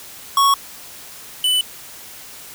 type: tone pair in turn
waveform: square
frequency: 1108.7 / 2993 Hz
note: C#6 / F#7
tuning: 0 / +19 cents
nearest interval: octave + perfect fourth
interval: 1719 cents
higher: second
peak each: -12 / -15 dBFS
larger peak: first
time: 0.37-0.54 / 1.44-1.61 s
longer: neither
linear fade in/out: 2 ms
effects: white hiss -38 dBFS RMS until 2.54 s